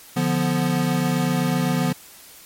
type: chord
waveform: square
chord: B diminished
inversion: first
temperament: equal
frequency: 146.83 / 174.61 / 246.9 Hz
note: D3 / F3 / B3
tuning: 0 / 0 / 0 cents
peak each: -25 / -23 / -24 dBFS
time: 0.16-1.93 s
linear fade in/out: 10 ms
effects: white hiss -45 dBFS RMS until 2.45 s + MP3 64 kbps